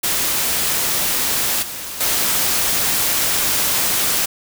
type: noise with level steps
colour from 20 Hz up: white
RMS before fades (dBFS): -19 / -29 / -18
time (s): 0.03-4.26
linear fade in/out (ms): 10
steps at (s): 1.62 / 2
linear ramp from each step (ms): 10
effects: none